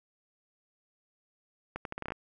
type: accelerating click train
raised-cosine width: 0.5 ms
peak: -21 dBFS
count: 9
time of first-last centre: 1.76-2.121 s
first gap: 92 ms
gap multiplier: 0.78
effects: none